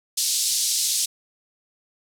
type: band-pass noise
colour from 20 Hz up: pink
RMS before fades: -23 dBFS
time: 0.17-1.06 s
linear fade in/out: 10 ms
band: 4200 to 11000 Hz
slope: 24 dB/octave
effects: none